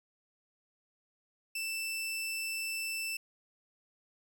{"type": "tone", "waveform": "sawtooth", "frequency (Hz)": 2659, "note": "E7", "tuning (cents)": 14, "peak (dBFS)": -31, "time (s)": [1.55, 3.17], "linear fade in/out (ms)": 5, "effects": []}